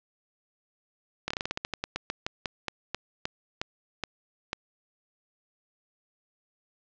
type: slowing click train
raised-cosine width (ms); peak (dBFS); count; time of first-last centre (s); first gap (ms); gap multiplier
0.2; -12; 21; 1.28-4.531; 25; 1.17
effects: low-pass 5000 Hz 12 dB/octave